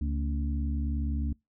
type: harmonic tone with a mistuned harmonic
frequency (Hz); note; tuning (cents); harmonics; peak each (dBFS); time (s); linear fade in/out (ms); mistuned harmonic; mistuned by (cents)
71; C#2; +42; 1 / 2 / 3 / 4; -28 / -40 / -36 / -39; 0.01-1.33; 5; 3; +91
effects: noise-tail reverb RT60 0.2 s tail -25 dB re dry